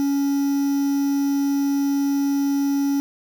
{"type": "tone with quantisation", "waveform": "triangle", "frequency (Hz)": 279.9, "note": "C#4", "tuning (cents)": 17, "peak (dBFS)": -16, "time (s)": [0, 3], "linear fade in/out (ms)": 0, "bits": 6, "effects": []}